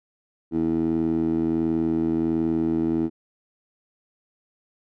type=tone with band-pass filter; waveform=15% pulse; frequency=81.4 Hz; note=E2; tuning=21 cents flat; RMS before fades=-23 dBFS; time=0.51-3.1 s; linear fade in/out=50 ms; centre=310 Hz; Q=3.8; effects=none